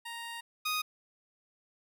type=tone pair in turn; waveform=15% pulse; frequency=932.3 / 1244.5 Hz; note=A#5 / D#6; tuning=0 / 0 cents; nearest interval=perfect fourth; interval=500 cents; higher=second; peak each=-33 / -24 dBFS; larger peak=second; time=0.05-0.41 / 0.65-0.82 s; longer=first; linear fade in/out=10 ms; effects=none